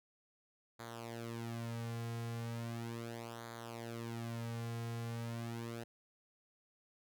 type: tone with flanger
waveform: sawtooth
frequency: 116.3 Hz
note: A#2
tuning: 4 cents flat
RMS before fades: -43 dBFS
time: 0.79-5.84 s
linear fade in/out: 10 ms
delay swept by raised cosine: 0.36 to 3.36 ms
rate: 0.37 Hz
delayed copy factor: -0.75
effects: none